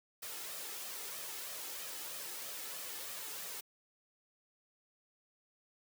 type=noise with flanger; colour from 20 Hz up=white; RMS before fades=-44 dBFS; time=0.22-3.61 s; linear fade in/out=10 ms; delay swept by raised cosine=1.6 to 2.38 ms; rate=3.1 Hz; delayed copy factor=+0.5; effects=high-pass 200 Hz 12 dB/octave